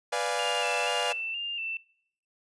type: chord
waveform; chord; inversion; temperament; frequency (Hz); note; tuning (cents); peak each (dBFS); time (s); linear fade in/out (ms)
sawtooth; B diminished seventh; none; equal; 493.9 / 587.3 / 698.5 / 830.6; B4 / D5 / F5 / Ab5; 0 / 0 / 0 / 0; -29; 0.12-1.13; 10
type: tone with vibrato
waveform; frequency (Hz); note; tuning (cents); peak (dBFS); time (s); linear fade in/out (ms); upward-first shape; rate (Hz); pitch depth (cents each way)
sine; 2736; F7; -36; -31; 0.39-1.77; 2; square; 2.1; 42
effects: noise-tail reverb RT60 0.7 s tail -23 dB re dry + resampled to 24000 Hz